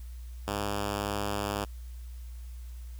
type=tone; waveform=5% pulse; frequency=101.9 Hz; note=G#2; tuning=32 cents flat; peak=-19 dBFS; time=0.47-1.65 s; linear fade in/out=10 ms; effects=added 60 Hz sine -39 dBFS peak until 2.99 s + white hiss -60 dBFS RMS until 2.99 s